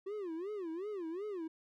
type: tone with vibrato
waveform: triangle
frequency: 369.6 Hz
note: F#4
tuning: 2 cents flat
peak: -36 dBFS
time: 0.06-1.48 s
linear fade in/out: 10 ms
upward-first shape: sine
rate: 2.7 Hz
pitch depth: 250 cents each way
effects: none